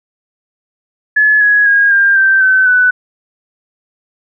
sine tone with pitch steps, 1710 / 1671.9 / 1634.7 / 1598.3 / 1562.7 / 1527.8 / 1493.8 Hz, A6 / G#6 / G#6 / G6 / G6 / G6 / F#6, -50 / +11 / -28 / +33 / -6 / -45 / +16 cents, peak -6 dBFS, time 1.16-2.91 s, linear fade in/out 10 ms, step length 250 ms, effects none

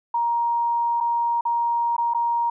sine tone with dropouts, 940 Hz, A#5, 14 cents sharp, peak -19 dBFS, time 0.14-2.5 s, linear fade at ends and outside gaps 5 ms, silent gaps 1.004-1.008 / 1.41-1.452 / 1.966-1.98 / 2.137-2.146 s, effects none

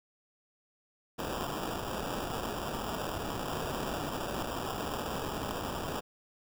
white noise with sample-and-hold, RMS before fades -36 dBFS, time 1.18-6.01 s, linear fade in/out 20 ms, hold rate 2100 Hz, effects none

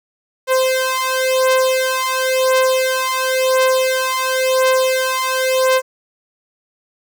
sawtooth beating tone pair, 519 / 519.95 Hz, C5 / C5, -14 / -11 cents, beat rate 0.95 Hz, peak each -13 dBFS, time 0.47-5.82 s, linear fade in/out 50 ms, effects none

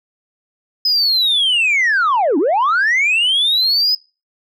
sine linear two-way sweep, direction down then up, 5090 to 261.6 to 5090 Hz, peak -10 dBFS, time 0.85-3.95 s, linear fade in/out 5 ms, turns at 2.38 s, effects noise-tail reverb RT60 0.3 s tail -24 dB re dry + tanh soft clip ceiling -10 dBFS

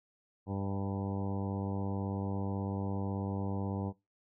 harmonic tone with a mistuned harmonic, 98.2 Hz, G2, 4 cents sharp, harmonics 1 / 2 / 3 / 4 / 5 / 6 / 7 / 8 / 9 / 10, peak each -36 / -38 / -41 / -46 / -45 / -50 / -53 / -48 / -49 / -53 dBFS, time 0.46-3.93 s, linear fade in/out 50 ms, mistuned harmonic 6, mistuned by +25 cents, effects noise-tail reverb RT60 0.2 s tail -17 dB re dry

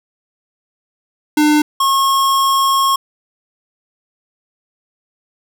square tone pair in turn, 300.4 / 1086.7 Hz, D4 / C#6, +39 / -35 cents, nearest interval octave + minor seventh, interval 2226 cents, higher second, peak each -10 / -12 dBFS, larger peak first, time 1.37-1.62 / 1.8-2.96 s, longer second, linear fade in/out 5 ms, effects none

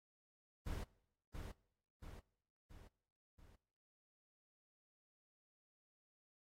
brown noise with echo, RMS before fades -43 dBFS, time 0.66-0.84 s, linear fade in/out 10 ms, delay 680 ms, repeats 4, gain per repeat -5 dB, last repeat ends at 3.56 s, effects noise-tail reverb RT60 0.8 s tail -23 dB re dry + AAC 48 kbps

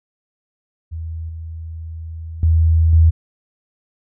sine tone with level steps, 81.3 Hz, E2, 23 cents flat, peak -24 / -27 / -10 / -7 dBFS, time 0.91-3.11 s, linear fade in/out 20 ms, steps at 1.29 / 2.43 / 2.93 s, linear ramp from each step 2 ms, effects none

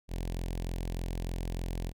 sawtooth tone with notch filter, 43.31 Hz, F1, 14 cents flat, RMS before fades -35 dBFS, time 0.08-1.93 s, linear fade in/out 50 ms, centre 1300 Hz, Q 1.1, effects none

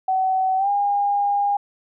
sine tone with pitch glide, 756 to 810.3 Hz, F#5 to G#5, +37 to -43 cents, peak -17 dBFS, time 0.08-1.57 s, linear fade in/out 5 ms, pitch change +120 cents, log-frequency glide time 0.57-0.69 s, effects none

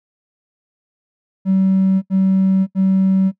triangle tone bursts, 190.8 Hz, G3, 47 cents flat, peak -8 dBFS, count 3, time 1.45-3.318 s, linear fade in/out 50 ms, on 570 ms, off 79 ms, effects noise-tail reverb RT60 0.1 s tail -20 dB re dry + tanh soft clip ceiling -7 dBFS

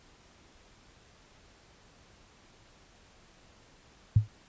sine tone with exponential decay, 107.1 Hz, A2, 46 cents flat, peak -14 dBFS, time 4.16-4.28 s, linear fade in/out 5 ms, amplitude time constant 26 ms, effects pink hiss -59 dBFS RMS until 4.48 s + resampled to 16000 Hz

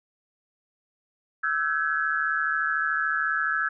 sine tone cluster, 1315 / 1389 / 1533 / 1686 Hz, E6 / F6 / G6 / G#6, -5 / -10 / -39 / +26 cents, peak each -28 / -35 / -28 / -27 dBFS, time 1.43-3.69 s, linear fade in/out 10 ms, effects none

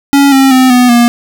square tone with pitch steps, 280 / 268.9 / 258.2 / 248 / 238.2 Hz, C#4 / C4 / C4 / B3 / A#3, +18 / +47 / -23 / +7 / +38 cents, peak -4 dBFS, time 0.13-1.08 s, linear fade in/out 0 ms, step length 190 ms, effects none

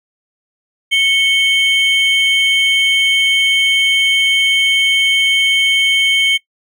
triangle tone pair together, 2208 / 3123 Hz, C#7 / G7, -7 / -7 cents, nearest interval tritone, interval 600 cents, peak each -11 dBFS, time 0.91-6.38 s, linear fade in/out 20 ms, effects noise-tail reverb RT60 0.1 s tail -21 dB re dry

